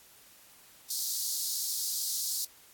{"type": "high-pass noise", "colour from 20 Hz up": "pink", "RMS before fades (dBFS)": -33, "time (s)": [0.9, 2.45], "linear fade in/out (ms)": 5, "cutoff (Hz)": 4200, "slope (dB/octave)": 48, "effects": ["white hiss -57 dBFS RMS until 2.73 s", "AAC 64 kbps"]}